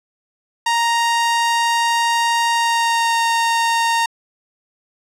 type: tone with pitch glide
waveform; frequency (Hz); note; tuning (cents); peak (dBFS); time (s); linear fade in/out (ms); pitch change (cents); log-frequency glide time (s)
sawtooth; 932.3 to 923.7; A#5 to A#5; 0 to -16; -11; 0.66-4.06; 5; -16; 2.51-3.18
effects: low-pass 9000 Hz 12 dB/octave